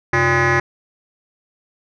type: tone with frequency modulation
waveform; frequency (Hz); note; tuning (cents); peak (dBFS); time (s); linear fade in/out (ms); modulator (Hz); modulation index
sine; 1028; C6; -31; -10; 0.13-0.6; 5; 224; 4.6
effects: tanh soft clip ceiling -12 dBFS